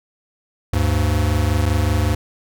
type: tone pair together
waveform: square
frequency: 75.39 / 100.7 Hz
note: D2 / G2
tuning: +46 / +47 cents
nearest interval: perfect fourth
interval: 501 cents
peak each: -19 dBFS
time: 0.73-2.15 s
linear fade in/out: 5 ms
effects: none